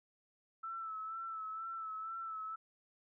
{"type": "tone with vibrato", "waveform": "sine", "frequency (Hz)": 1318.5, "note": "E6", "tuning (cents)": 0, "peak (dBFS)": -40, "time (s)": [0.63, 2.56], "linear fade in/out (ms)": 10, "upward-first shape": "sine", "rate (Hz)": 2.1, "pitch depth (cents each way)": 38, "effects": []}